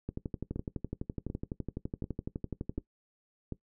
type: two click trains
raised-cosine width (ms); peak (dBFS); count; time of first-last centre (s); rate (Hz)
3; -22 / -23; 33 / 5; 0.09-2.779 / 0.56-3.523; 11.9 / 1.35
effects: noise-tail reverb RT60 0.1 s tail -18 dB re dry